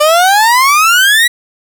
30% pulse exponential sweep, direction up, 587.3 to 1962 Hz, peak -3 dBFS, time 0-1.28 s, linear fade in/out 10 ms, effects none

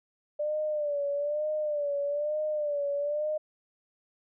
sine tone with vibrato, 590 Hz, D5, 8 cents sharp, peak -27 dBFS, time 0.39-3.38 s, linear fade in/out 10 ms, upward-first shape sine, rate 1.1 Hz, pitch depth 67 cents each way, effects none

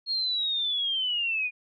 sine linear sweep, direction down, 4300 to 2427 Hz, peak -25 dBFS, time 0.06-1.51 s, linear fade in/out 50 ms, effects none

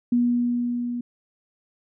sine tone with level ramp, 241.6 Hz, B3, 38 cents flat, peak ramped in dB -16 to -26 dBFS, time 0.12-1.01 s, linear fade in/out 5 ms, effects none

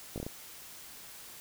slowing click train, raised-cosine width 2 ms, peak -24 dBFS, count 5, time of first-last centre 0.16-0.265 s, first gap 18 ms, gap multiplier 1.26, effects white hiss -49 dBFS RMS until 1.4 s

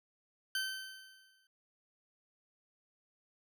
20% pulse tone with exponential decay, 1541 Hz, G6, 30 cents flat, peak -27 dBFS, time 0.55-1.47 s, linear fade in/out 2 ms, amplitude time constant 200 ms, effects none

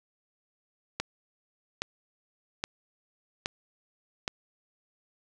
click train, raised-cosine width 0.2 ms, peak -12 dBFS, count 5, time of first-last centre 1-4.279 s, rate 1.22 Hz, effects none

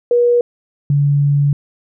sine tone pair in turn, 481.4 / 143.12 Hz, B4 / D3, -44 / -44 cents, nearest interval octave + major sixth, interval 2100 cents, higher first, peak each -9 / -10 dBFS, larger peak first, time 0.11-0.41 / 0.9-1.53 s, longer second, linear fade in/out 2 ms, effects none

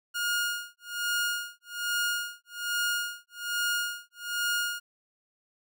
sawtooth tone with tremolo, 1427 Hz, F6, 37 cents sharp, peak -22 dBFS, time 0.14-4.8 s, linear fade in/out 20 ms, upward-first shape sine, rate 1.2 Hz, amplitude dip 100%, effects none

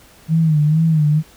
sine tone with vibrato, 156 Hz, D#3, 5 cents sharp, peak -11 dBFS, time 0.28-1.23 s, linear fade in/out 50 ms, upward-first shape sine, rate 2.2 Hz, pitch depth 83 cents each way, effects pink hiss -47 dBFS RMS until 1.36 s

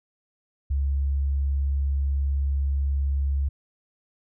sine tone, 69.3 Hz, C#2, in tune, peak -21 dBFS, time 0.7-3.49 s, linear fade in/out 10 ms, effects none

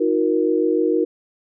sine tone cluster, 315.8 / 362.4 / 469.2 Hz, D#4 / F#4 / A#4, +26 / -36 / +11 cents, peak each -20 dBFS, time 0-1.05 s, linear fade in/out 10 ms, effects none

